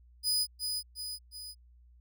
sawtooth tone with echo, 4978 Hz, D#8, in tune, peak -24 dBFS, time 0.23-0.47 s, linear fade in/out 50 ms, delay 360 ms, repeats 3, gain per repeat -5 dB, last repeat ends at 1.55 s, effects added 60 Hz sine -56 dBFS peak until 2 s

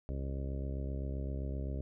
harmonic tone, 67.7 Hz, C#2, 40 cents flat, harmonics 1 / 2 / 3 / 4 / 5 / 6 / 7 / 8 / 9, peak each -36 / -42 / -48 / -47 / -52 / -50 / -55 / -53 / -52 dBFS, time 0.09-1.81 s, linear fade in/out 0 ms, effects none

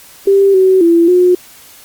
sine tone with pitch steps, 393.8 / 376.9 / 337.4 / 360.2 Hz, G4 / F#4 / E4 / F#4, +8 / +32 / +40 / -46 cents, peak -5 dBFS, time 0.27-1.35 s, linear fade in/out 5 ms, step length 270 ms, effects white hiss -39 dBFS RMS until 1.84 s + Opus 48 kbps

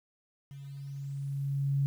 sine tone with level ramp, 139.1 Hz, C#3, 6 cents sharp, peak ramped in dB -43 to -24 dBFS, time 0.51-1.86 s, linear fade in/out 0 ms, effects 10-bit

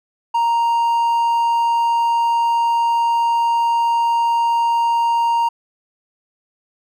triangle tone, 932.3 Hz, A#5, in tune, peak -12 dBFS, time 0.34-5.49 s, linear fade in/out 10 ms, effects none

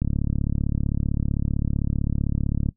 click train, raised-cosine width 5 ms, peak -11 dBFS, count 96, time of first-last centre 0.02-2.689 s, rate 35.6 Hz, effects noise-tail reverb RT60 0.1 s tail -19 dB re dry

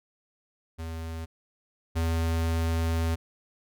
square tone pair in turn, 81.6 / 82.22 Hz, E2 / E2, -17 / -4 cents, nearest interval unison, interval 13 cents, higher second, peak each -34 / -25 dBFS, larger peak second, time 0.78-1.26 / 1.95-3.16 s, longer second, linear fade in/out 20 ms, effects none

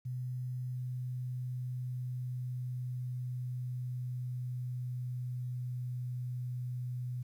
sine tone with pitch glide, 126 to 124.41 Hz, B2 to B2, +35 to +13 cents, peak -35 dBFS, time 0.05-7.23 s, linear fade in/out 10 ms, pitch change -22 cents, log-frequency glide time 0.71-6.03 s, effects 11-bit

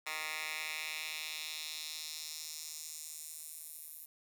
10% pulse tone with high-pass filter sweep, 155.56 Hz, D#3, in tune, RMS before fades -43 dBFS, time 0.06-4.06 s, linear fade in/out 10 ms, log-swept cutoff 1600 to 12000 Hz, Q 1.6, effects 10-bit

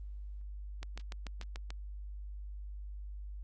click train, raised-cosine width 0.2 ms, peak -26 dBFS, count 7, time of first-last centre 0.83-1.705 s, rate 6.86 Hz, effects added 50 Hz sine -41 dBFS peak until 3.43 s + Opus 24 kbps

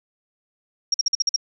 sine tone bursts, 5588 Hz, F8, in tune, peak -16 dBFS, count 7, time 0.92-1.362 s, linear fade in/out 5 ms, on 22 ms, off 48 ms, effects none

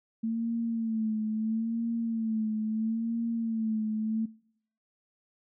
sine tone with vibrato, 223.7 Hz, A3, 29 cents sharp, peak -27 dBFS, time 0.23-4.26 s, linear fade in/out 10 ms, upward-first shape sine, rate 0.75 Hz, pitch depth 59 cents each way, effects noise-tail reverb RT60 0.7 s tail -23 dB re dry

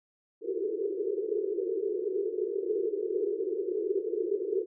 pink band-pass noise, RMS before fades -31 dBFS, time 0.41-4.66 s, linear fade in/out 50 ms, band 360 to 450 Hz, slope 96 dB/octave, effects none

